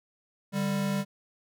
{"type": "tone pair together", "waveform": "square", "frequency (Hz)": [148, 197.56], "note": ["D3", "G3"], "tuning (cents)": [14, 14], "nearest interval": "perfect fourth", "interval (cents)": 500, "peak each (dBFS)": [-34, -28], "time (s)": [0.52, 1.05], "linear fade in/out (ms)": 50, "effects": []}